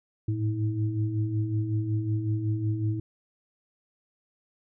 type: tone cluster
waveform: sine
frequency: 105 / 110.4 / 321.1 Hz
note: G#2 / A2 / E4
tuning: +19 / +6 / -45 cents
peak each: -33 / -26 / -33 dBFS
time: 0.28-3 s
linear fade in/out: 5 ms
effects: none